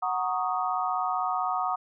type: chord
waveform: sine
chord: D# minor seventh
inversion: first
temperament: equal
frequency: 740 / 932.3 / 1108.7 / 1244.5 Hz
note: F#5 / A#5 / C#6 / D#6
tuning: 0 / 0 / 0 / 0 cents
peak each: -29 / -33 / -33 / -30 dBFS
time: 0.02-1.76 s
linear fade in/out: 10 ms
effects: none